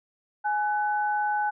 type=tone pair together; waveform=sine; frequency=836.8 / 1500 Hz; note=G#5 / F#6; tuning=+13 / +23 cents; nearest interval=minor seventh; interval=1010 cents; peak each=-24 / -30 dBFS; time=0.44-1.51 s; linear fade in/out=20 ms; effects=none